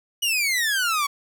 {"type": "exponential sweep", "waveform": "sawtooth", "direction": "down", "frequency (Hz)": [2960, 1108.7], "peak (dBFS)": -17, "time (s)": [0.22, 1.07], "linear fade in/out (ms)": 10, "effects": []}